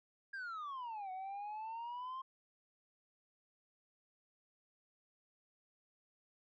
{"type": "exponential two-way sweep", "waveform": "sine", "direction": "down then up", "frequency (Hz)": [1634, 740, 1064], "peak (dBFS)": -39, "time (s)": [0.33, 2.22], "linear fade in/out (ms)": 10, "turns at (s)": 1.11, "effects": ["tanh soft clip ceiling -41 dBFS"]}